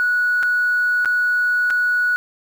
sine tone with dropouts, 1467 Hz, F#6, 15 cents flat, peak -14 dBFS, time 0-2.16 s, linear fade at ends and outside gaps 0 ms, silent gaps 0.428-0.432 / 1.048-1.057 / 1.702-1.706 s, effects tanh soft clip ceiling -11 dBFS + 7-bit

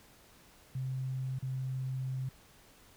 sine tone with dropouts, 130.81 Hz, C3, in tune, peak -33 dBFS, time 0.75-2.29 s, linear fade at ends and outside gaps 5 ms, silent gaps 1.388-1.425 s, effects pink hiss -60 dBFS RMS until 2.96 s

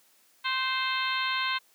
harmonic tone with a mistuned harmonic, 523.3 Hz, C5, in tune, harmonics 2 / 3 / 4 / 5 / 6 / 7 / 8, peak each -31 / -33 / -34 / -35 / -36 / -36 / -37 dBFS, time 0.44-1.59 s, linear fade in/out 20 ms, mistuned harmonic 3, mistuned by -22 cents, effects white hiss -63 dBFS RMS until 1.74 s + high-pass 200 Hz 12 dB/octave

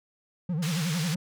triangle tone with vibrato, 164.81 Hz, E3, in tune, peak -24 dBFS, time 0.49-1.16 s, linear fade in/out 5 ms, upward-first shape sine, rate 11 Hz, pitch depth 180 cents each way
white band-pass noise, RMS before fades -36 dBFS, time 0.62-1.15 s, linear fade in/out 10 ms, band 1000 to 5700 Hz, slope 12 dB/octave
effects none

